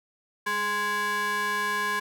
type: ring-modulated tone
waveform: square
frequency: 310.4 Hz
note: D#4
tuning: 4 cents flat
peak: -23 dBFS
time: 0.46-2 s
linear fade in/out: 10 ms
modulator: 1350 Hz
effects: none